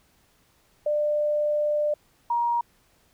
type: tone pair in turn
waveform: sine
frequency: 596 / 946.1 Hz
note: D5 / A#5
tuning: +25 / +25 cents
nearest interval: minor sixth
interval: 800 cents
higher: second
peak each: -21 / -21 dBFS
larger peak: neither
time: 0.86-1.94 / 2.3-2.61 s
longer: first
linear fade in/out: 5 ms
effects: pink hiss -63 dBFS RMS until 3.13 s